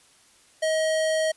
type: tone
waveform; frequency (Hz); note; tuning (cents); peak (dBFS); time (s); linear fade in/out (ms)
square; 633; D#5; +30; -22; 0.62-1.32; 10
effects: white hiss -57 dBFS RMS until 1.36 s + resampled to 24000 Hz